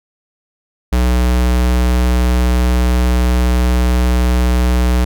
square tone, 61.5 Hz, B1, 7 cents flat, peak -11 dBFS, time 0.92-5.05 s, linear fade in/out 10 ms, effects none

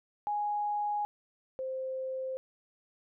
sine tone pair in turn, 830 / 522.9 Hz, G#5 / C5, -1 / -1 cents, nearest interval minor sixth, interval 800 cents, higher first, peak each -29 / -33 dBFS, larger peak first, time 0.27-1.05 / 1.59-2.37 s, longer neither, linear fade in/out 0 ms, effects none

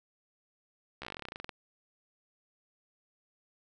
slowing click train, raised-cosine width 0.3 ms, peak -24 dBFS, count 18, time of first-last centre 1.02-1.493 s, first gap 14 ms, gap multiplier 1.08, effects none

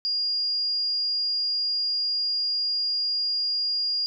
sine tone, 4834 Hz, D8, 49 cents sharp, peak -23 dBFS, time 0.05-4.06 s, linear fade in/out 0 ms, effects none

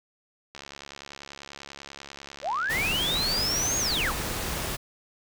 click train, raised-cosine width 0.2 ms, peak -23 dBFS, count 205, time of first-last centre 0.55-3.456 s, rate 70.2 Hz
sine linear two-way sweep, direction up then down, 493.9 to 6670 to 493.9 Hz, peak -25 dBFS, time 2.42-4.14 s, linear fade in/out 50 ms, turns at 3.78 s
pink noise, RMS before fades -31 dBFS, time 2.69-4.77 s, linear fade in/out 20 ms
effects none

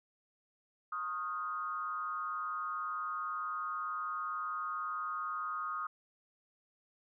sine tone with frequency modulation, 1244.5 Hz, D#6, in tune, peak -35 dBFS, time 0.92-5.87 s, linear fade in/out 5 ms, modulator 160 Hz, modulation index 0.74, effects none

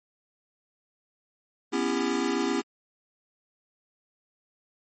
square chord, C# half-diminished seventh, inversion third, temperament just, 249.5 / 277.2 / 332.6 / 399.1 Hz, B3 / C#4 / E4 / G4, +18 / 0 / +16 / +31 cents, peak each -31 dBFS, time 1.72-2.62 s, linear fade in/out 20 ms, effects MP3 32 kbps

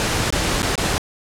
pink noise with dropouts, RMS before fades -20 dBFS, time 0-0.98 s, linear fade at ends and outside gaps 0 ms, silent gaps 0.304-0.325 / 0.62-0.629 / 0.755-0.778 s, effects low-pass 9000 Hz 12 dB/octave

